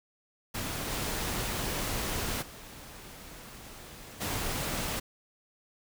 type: noise with level steps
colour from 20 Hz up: pink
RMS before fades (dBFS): -35 / -33 / -47 / -33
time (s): 0.54-5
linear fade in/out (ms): 10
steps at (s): 0.9 / 2.41 / 4.2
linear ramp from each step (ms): 20
effects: none